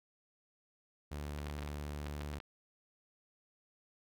sawtooth tone, 73.42 Hz, D2, in tune, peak -36 dBFS, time 1.11-2.39 s, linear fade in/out 10 ms
clicks, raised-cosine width 0.3 ms, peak -29 dBFS, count 10, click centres 1.387 / 1.468 / 1.499 / 1.589 / 1.627 / 1.676 / 2.066 / 2.212 / 2.338 / 2.402 s
effects none

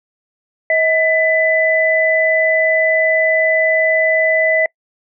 sine tone pair together, 639.2 / 1998 Hz, D#5 / B6, +47 / +20 cents, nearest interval octave + minor sixth, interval 1973 cents, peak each -14 dBFS, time 0.7-4.66 s, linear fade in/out 2 ms, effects noise-tail reverb RT60 0.1 s tail -25 dB re dry

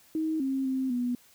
sine tone with pitch steps, 316.3 / 267.9 / 262.7 / 245 Hz, D#4 / C4 / C4 / B3, +29 / +41 / +7 / -14 cents, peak -26 dBFS, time 0.15-1.15 s, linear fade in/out 2 ms, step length 250 ms, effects white hiss -59 dBFS RMS until 1.34 s

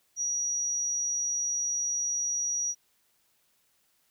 sine tone, 5780 Hz, F#8, 41 cents flat, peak -27 dBFS, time 0.16-2.75 s, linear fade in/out 50 ms, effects white hiss -70 dBFS RMS until 4.1 s

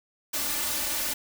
white noise with comb filter, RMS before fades -29 dBFS, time 0.33-1.14 s, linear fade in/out 10 ms, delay 3.4 ms, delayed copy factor +0.8, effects none

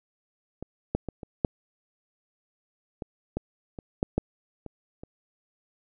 clicks, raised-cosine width 2 ms, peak -22 / -11 / -19 / -25 / -8 / -20 / -15 / -24 / -10 / -10 / -25 / -27 dBFS, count 12, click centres 0.626 / 0.95 / 1.087 / 1.232 / 1.448 / 3.022 / 3.37 / 3.788 / 4.029 / 4.18 / 4.663 / 5.035 s, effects none

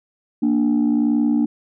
sine tone pair together, 232.1 / 293.7 Hz, A#3 / D4, -7 / 0 cents, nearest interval major third, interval 407 cents, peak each -16 dBFS, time 0.42-1.46 s, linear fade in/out 10 ms, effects tanh soft clip ceiling -11 dBFS

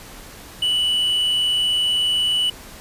triangle tone with amplitude modulation, 2960 Hz, F#7, in tune, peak -14 dBFS, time 0.62-2.5 s, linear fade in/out 5 ms, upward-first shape sine, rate 160 Hz, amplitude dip 30%, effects pink hiss -40 dBFS RMS until 2.8 s + resampled to 32000 Hz

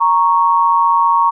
sine tone pair together, 932.3 / 1107.4 Hz, A#5 / C#6, 0 / -2 cents, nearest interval minor third, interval 298 cents, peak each -12 dBFS, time 0-1.31 s, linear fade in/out 20 ms, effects none

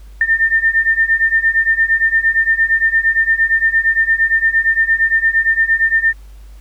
sine beating tone pair, 1800 / 1808.7 Hz, A6 / A6, +39 / +47 cents, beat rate 8.7 Hz, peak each -15 / -13 dBFS, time 0.21-6.13 s, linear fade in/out 2 ms, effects added 50 Hz sine -34 dBFS peak until 6.6 s + pink hiss -52 dBFS RMS until 6.6 s

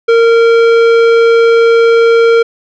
triangle tone with tanh clipping, 461.2 Hz, A#4, 19 cents flat, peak -6 dBFS, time 0.08-2.43 s, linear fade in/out 10 ms, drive 18 dB, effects none

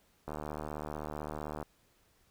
click train, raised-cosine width 1 ms, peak -25 dBFS, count 103, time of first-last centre 0.28-1.627 s, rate 75.7 Hz, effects pink hiss -69 dBFS RMS until 2.3 s

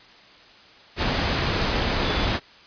sine tone in noise, 3454 Hz, A7, 33 cents flat, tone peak -34 dBFS, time 2.01-2.3 s, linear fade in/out 50 ms, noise pink, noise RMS -23 dBFS, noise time 0.96-2.4 s, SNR -14 dB, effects white hiss -49 dBFS RMS until 2.66 s + resampled to 11025 Hz

